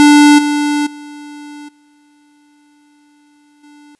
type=tone with level steps; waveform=square; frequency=293.7 Hz; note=D4; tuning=in tune; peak=-4 / -13 / -30 / -49 / -40 dBFS; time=0-3.95 s; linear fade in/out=0 ms; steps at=0.38 / 0.86 / 1.68 / 3.63 s; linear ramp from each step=10 ms; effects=white hiss -64 dBFS RMS until 3.99 s + resampled to 24000 Hz